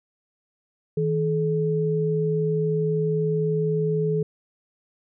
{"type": "tone pair together", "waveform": "sine", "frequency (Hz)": [159.7, 428.1], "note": ["D#3", "A4"], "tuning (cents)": [45, -47], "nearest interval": "octave + perfect fourth", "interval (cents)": 1708, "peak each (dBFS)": -23, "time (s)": [0.97, 4.23], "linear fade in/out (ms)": 5, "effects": []}